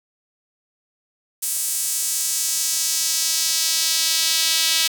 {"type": "tone with high-pass filter sweep", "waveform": "sawtooth", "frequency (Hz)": 324.7, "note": "E4", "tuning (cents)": -26, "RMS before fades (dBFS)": -21, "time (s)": [1.42, 4.88], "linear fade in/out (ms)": 10, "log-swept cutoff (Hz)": [8900, 3600], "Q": 1.4, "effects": ["7-bit"]}